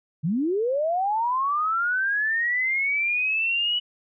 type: linear sweep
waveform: sine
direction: up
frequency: 140 to 2960 Hz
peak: -21 dBFS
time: 0.23-3.8 s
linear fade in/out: 20 ms
effects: none